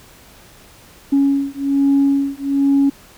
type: beating tone pair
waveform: sine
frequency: 277.2 / 278.4 Hz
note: C#4 / C#4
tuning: 0 / +8 cents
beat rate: 1.2 Hz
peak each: -15 dBFS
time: 1.12-2.9 s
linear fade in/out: 10 ms
effects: tanh soft clip ceiling -7 dBFS + pink hiss -45 dBFS RMS until 3.17 s